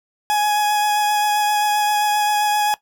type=tone with vibrato; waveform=40% pulse; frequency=837 Hz; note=G#5; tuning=13 cents sharp; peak=-15 dBFS; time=0.3-2.74 s; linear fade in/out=0 ms; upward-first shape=sine; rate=7.6 Hz; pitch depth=12 cents each way; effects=noise-tail reverb RT60 0.1 s tail -17 dB re dry